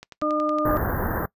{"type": "click train", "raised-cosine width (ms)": 0.2, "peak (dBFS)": -22, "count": 7, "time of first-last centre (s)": [0.03, 0.586], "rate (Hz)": 10.8}
{"type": "harmonic tone", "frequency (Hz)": 303.2, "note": "D#4", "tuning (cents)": -45, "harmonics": [1, 2, 4], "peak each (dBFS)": [-25, -25, -25], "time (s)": [0.22, 0.77], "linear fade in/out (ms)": 0}
{"type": "band-stop noise", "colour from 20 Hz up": "pink", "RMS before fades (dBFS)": -25, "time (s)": [0.65, 1.26], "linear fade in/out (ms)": 5, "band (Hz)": [1800, 13000], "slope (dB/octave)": 96}
{"effects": ["noise-tail reverb RT60 0.1 s tail -22 dB re dry", "resampled to 32000 Hz"]}